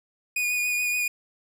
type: tone with vibrato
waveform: 45% pulse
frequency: 2461 Hz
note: D#7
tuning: 20 cents flat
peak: -23 dBFS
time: 0.36-1.08 s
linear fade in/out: 5 ms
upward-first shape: sine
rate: 7 Hz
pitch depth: 18 cents each way
effects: none